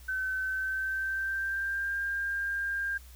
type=tone with pitch glide; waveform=sine; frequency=1528 to 1600.3 Hz; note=G6 to G6; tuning=-45 to +35 cents; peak=-29 dBFS; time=0.08-2.98 s; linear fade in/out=10 ms; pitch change=+80 cents; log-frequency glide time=0.42-2 s; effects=added 62 Hz sine -48 dBFS peak until 3.15 s + white hiss -57 dBFS RMS until 3.15 s